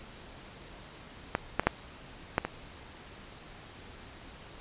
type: clicks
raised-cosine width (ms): 0.5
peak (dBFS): -11 / -9 / -30 / -6 / -9 / -16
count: 6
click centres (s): 1.351 / 1.596 / 1.635 / 1.67 / 2.381 / 2.45
effects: pink hiss -49 dBFS RMS until 4.6 s + resampled to 8000 Hz